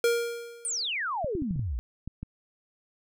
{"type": "tone with exponential decay", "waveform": "square", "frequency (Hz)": 470, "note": "A#4", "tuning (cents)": 14, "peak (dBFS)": -20, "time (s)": [0.04, 0.87], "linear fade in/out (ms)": 2, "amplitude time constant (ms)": 180}
{"type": "exponential sweep", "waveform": "sine", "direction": "down", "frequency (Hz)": [9400, 51.91], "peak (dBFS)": -28, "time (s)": [0.65, 1.79], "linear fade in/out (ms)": 0}
{"type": "clicks", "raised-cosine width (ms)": 5, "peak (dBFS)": -23, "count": 8, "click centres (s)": [1.245, 1.352, 1.421, 1.509, 1.56, 1.594, 2.076, 2.23]}
{"effects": []}